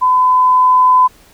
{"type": "tone with level ramp", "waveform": "sine", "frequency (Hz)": 1011, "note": "B5", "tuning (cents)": 40, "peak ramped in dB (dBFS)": [-8, -5], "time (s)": [0.01, 1.08], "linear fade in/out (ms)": 20, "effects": ["pink hiss -46 dBFS RMS until 1.33 s"]}